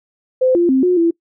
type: tone with pitch steps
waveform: sine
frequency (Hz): 514 / 346 / 263.3 / 360.8 / 335.5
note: C5 / F4 / C4 / F#4 / E4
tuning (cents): -31 / -16 / +11 / -44 / +31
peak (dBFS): -10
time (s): 0.41-1.11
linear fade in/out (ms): 10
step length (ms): 140
effects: noise-tail reverb RT60 0.1 s tail -23 dB re dry